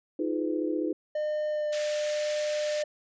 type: chord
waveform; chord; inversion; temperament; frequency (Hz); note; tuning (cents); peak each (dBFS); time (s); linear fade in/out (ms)
sine; F half-diminished seventh; third; just; 314.3 / 349.2 / 419.1 / 502.9; Eb4 / F4 / Ab4 / Cb5; +18 / 0 / +16 / +31; -29 / -32 / -35 / -35; 0.19-0.93; 5
type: tone with pitch glide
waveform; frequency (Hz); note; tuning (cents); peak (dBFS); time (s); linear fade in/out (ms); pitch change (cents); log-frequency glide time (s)
triangle; 606 to 600.1; D#5 to D5; -46 to +37; -25; 1.15-2.84; 5; -17; 1.49-1.67
type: high-pass noise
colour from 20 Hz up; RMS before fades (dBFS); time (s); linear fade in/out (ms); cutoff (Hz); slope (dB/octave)
pink; -38; 1.72-2.83; 10; 1700; 24
effects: resampled to 16000 Hz